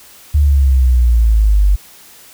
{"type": "exponential sweep", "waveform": "sine", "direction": "down", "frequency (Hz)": [74.4, 47.82], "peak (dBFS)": -7, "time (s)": [0.34, 1.76], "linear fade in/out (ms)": 10, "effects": ["white hiss -41 dBFS RMS until 2.33 s"]}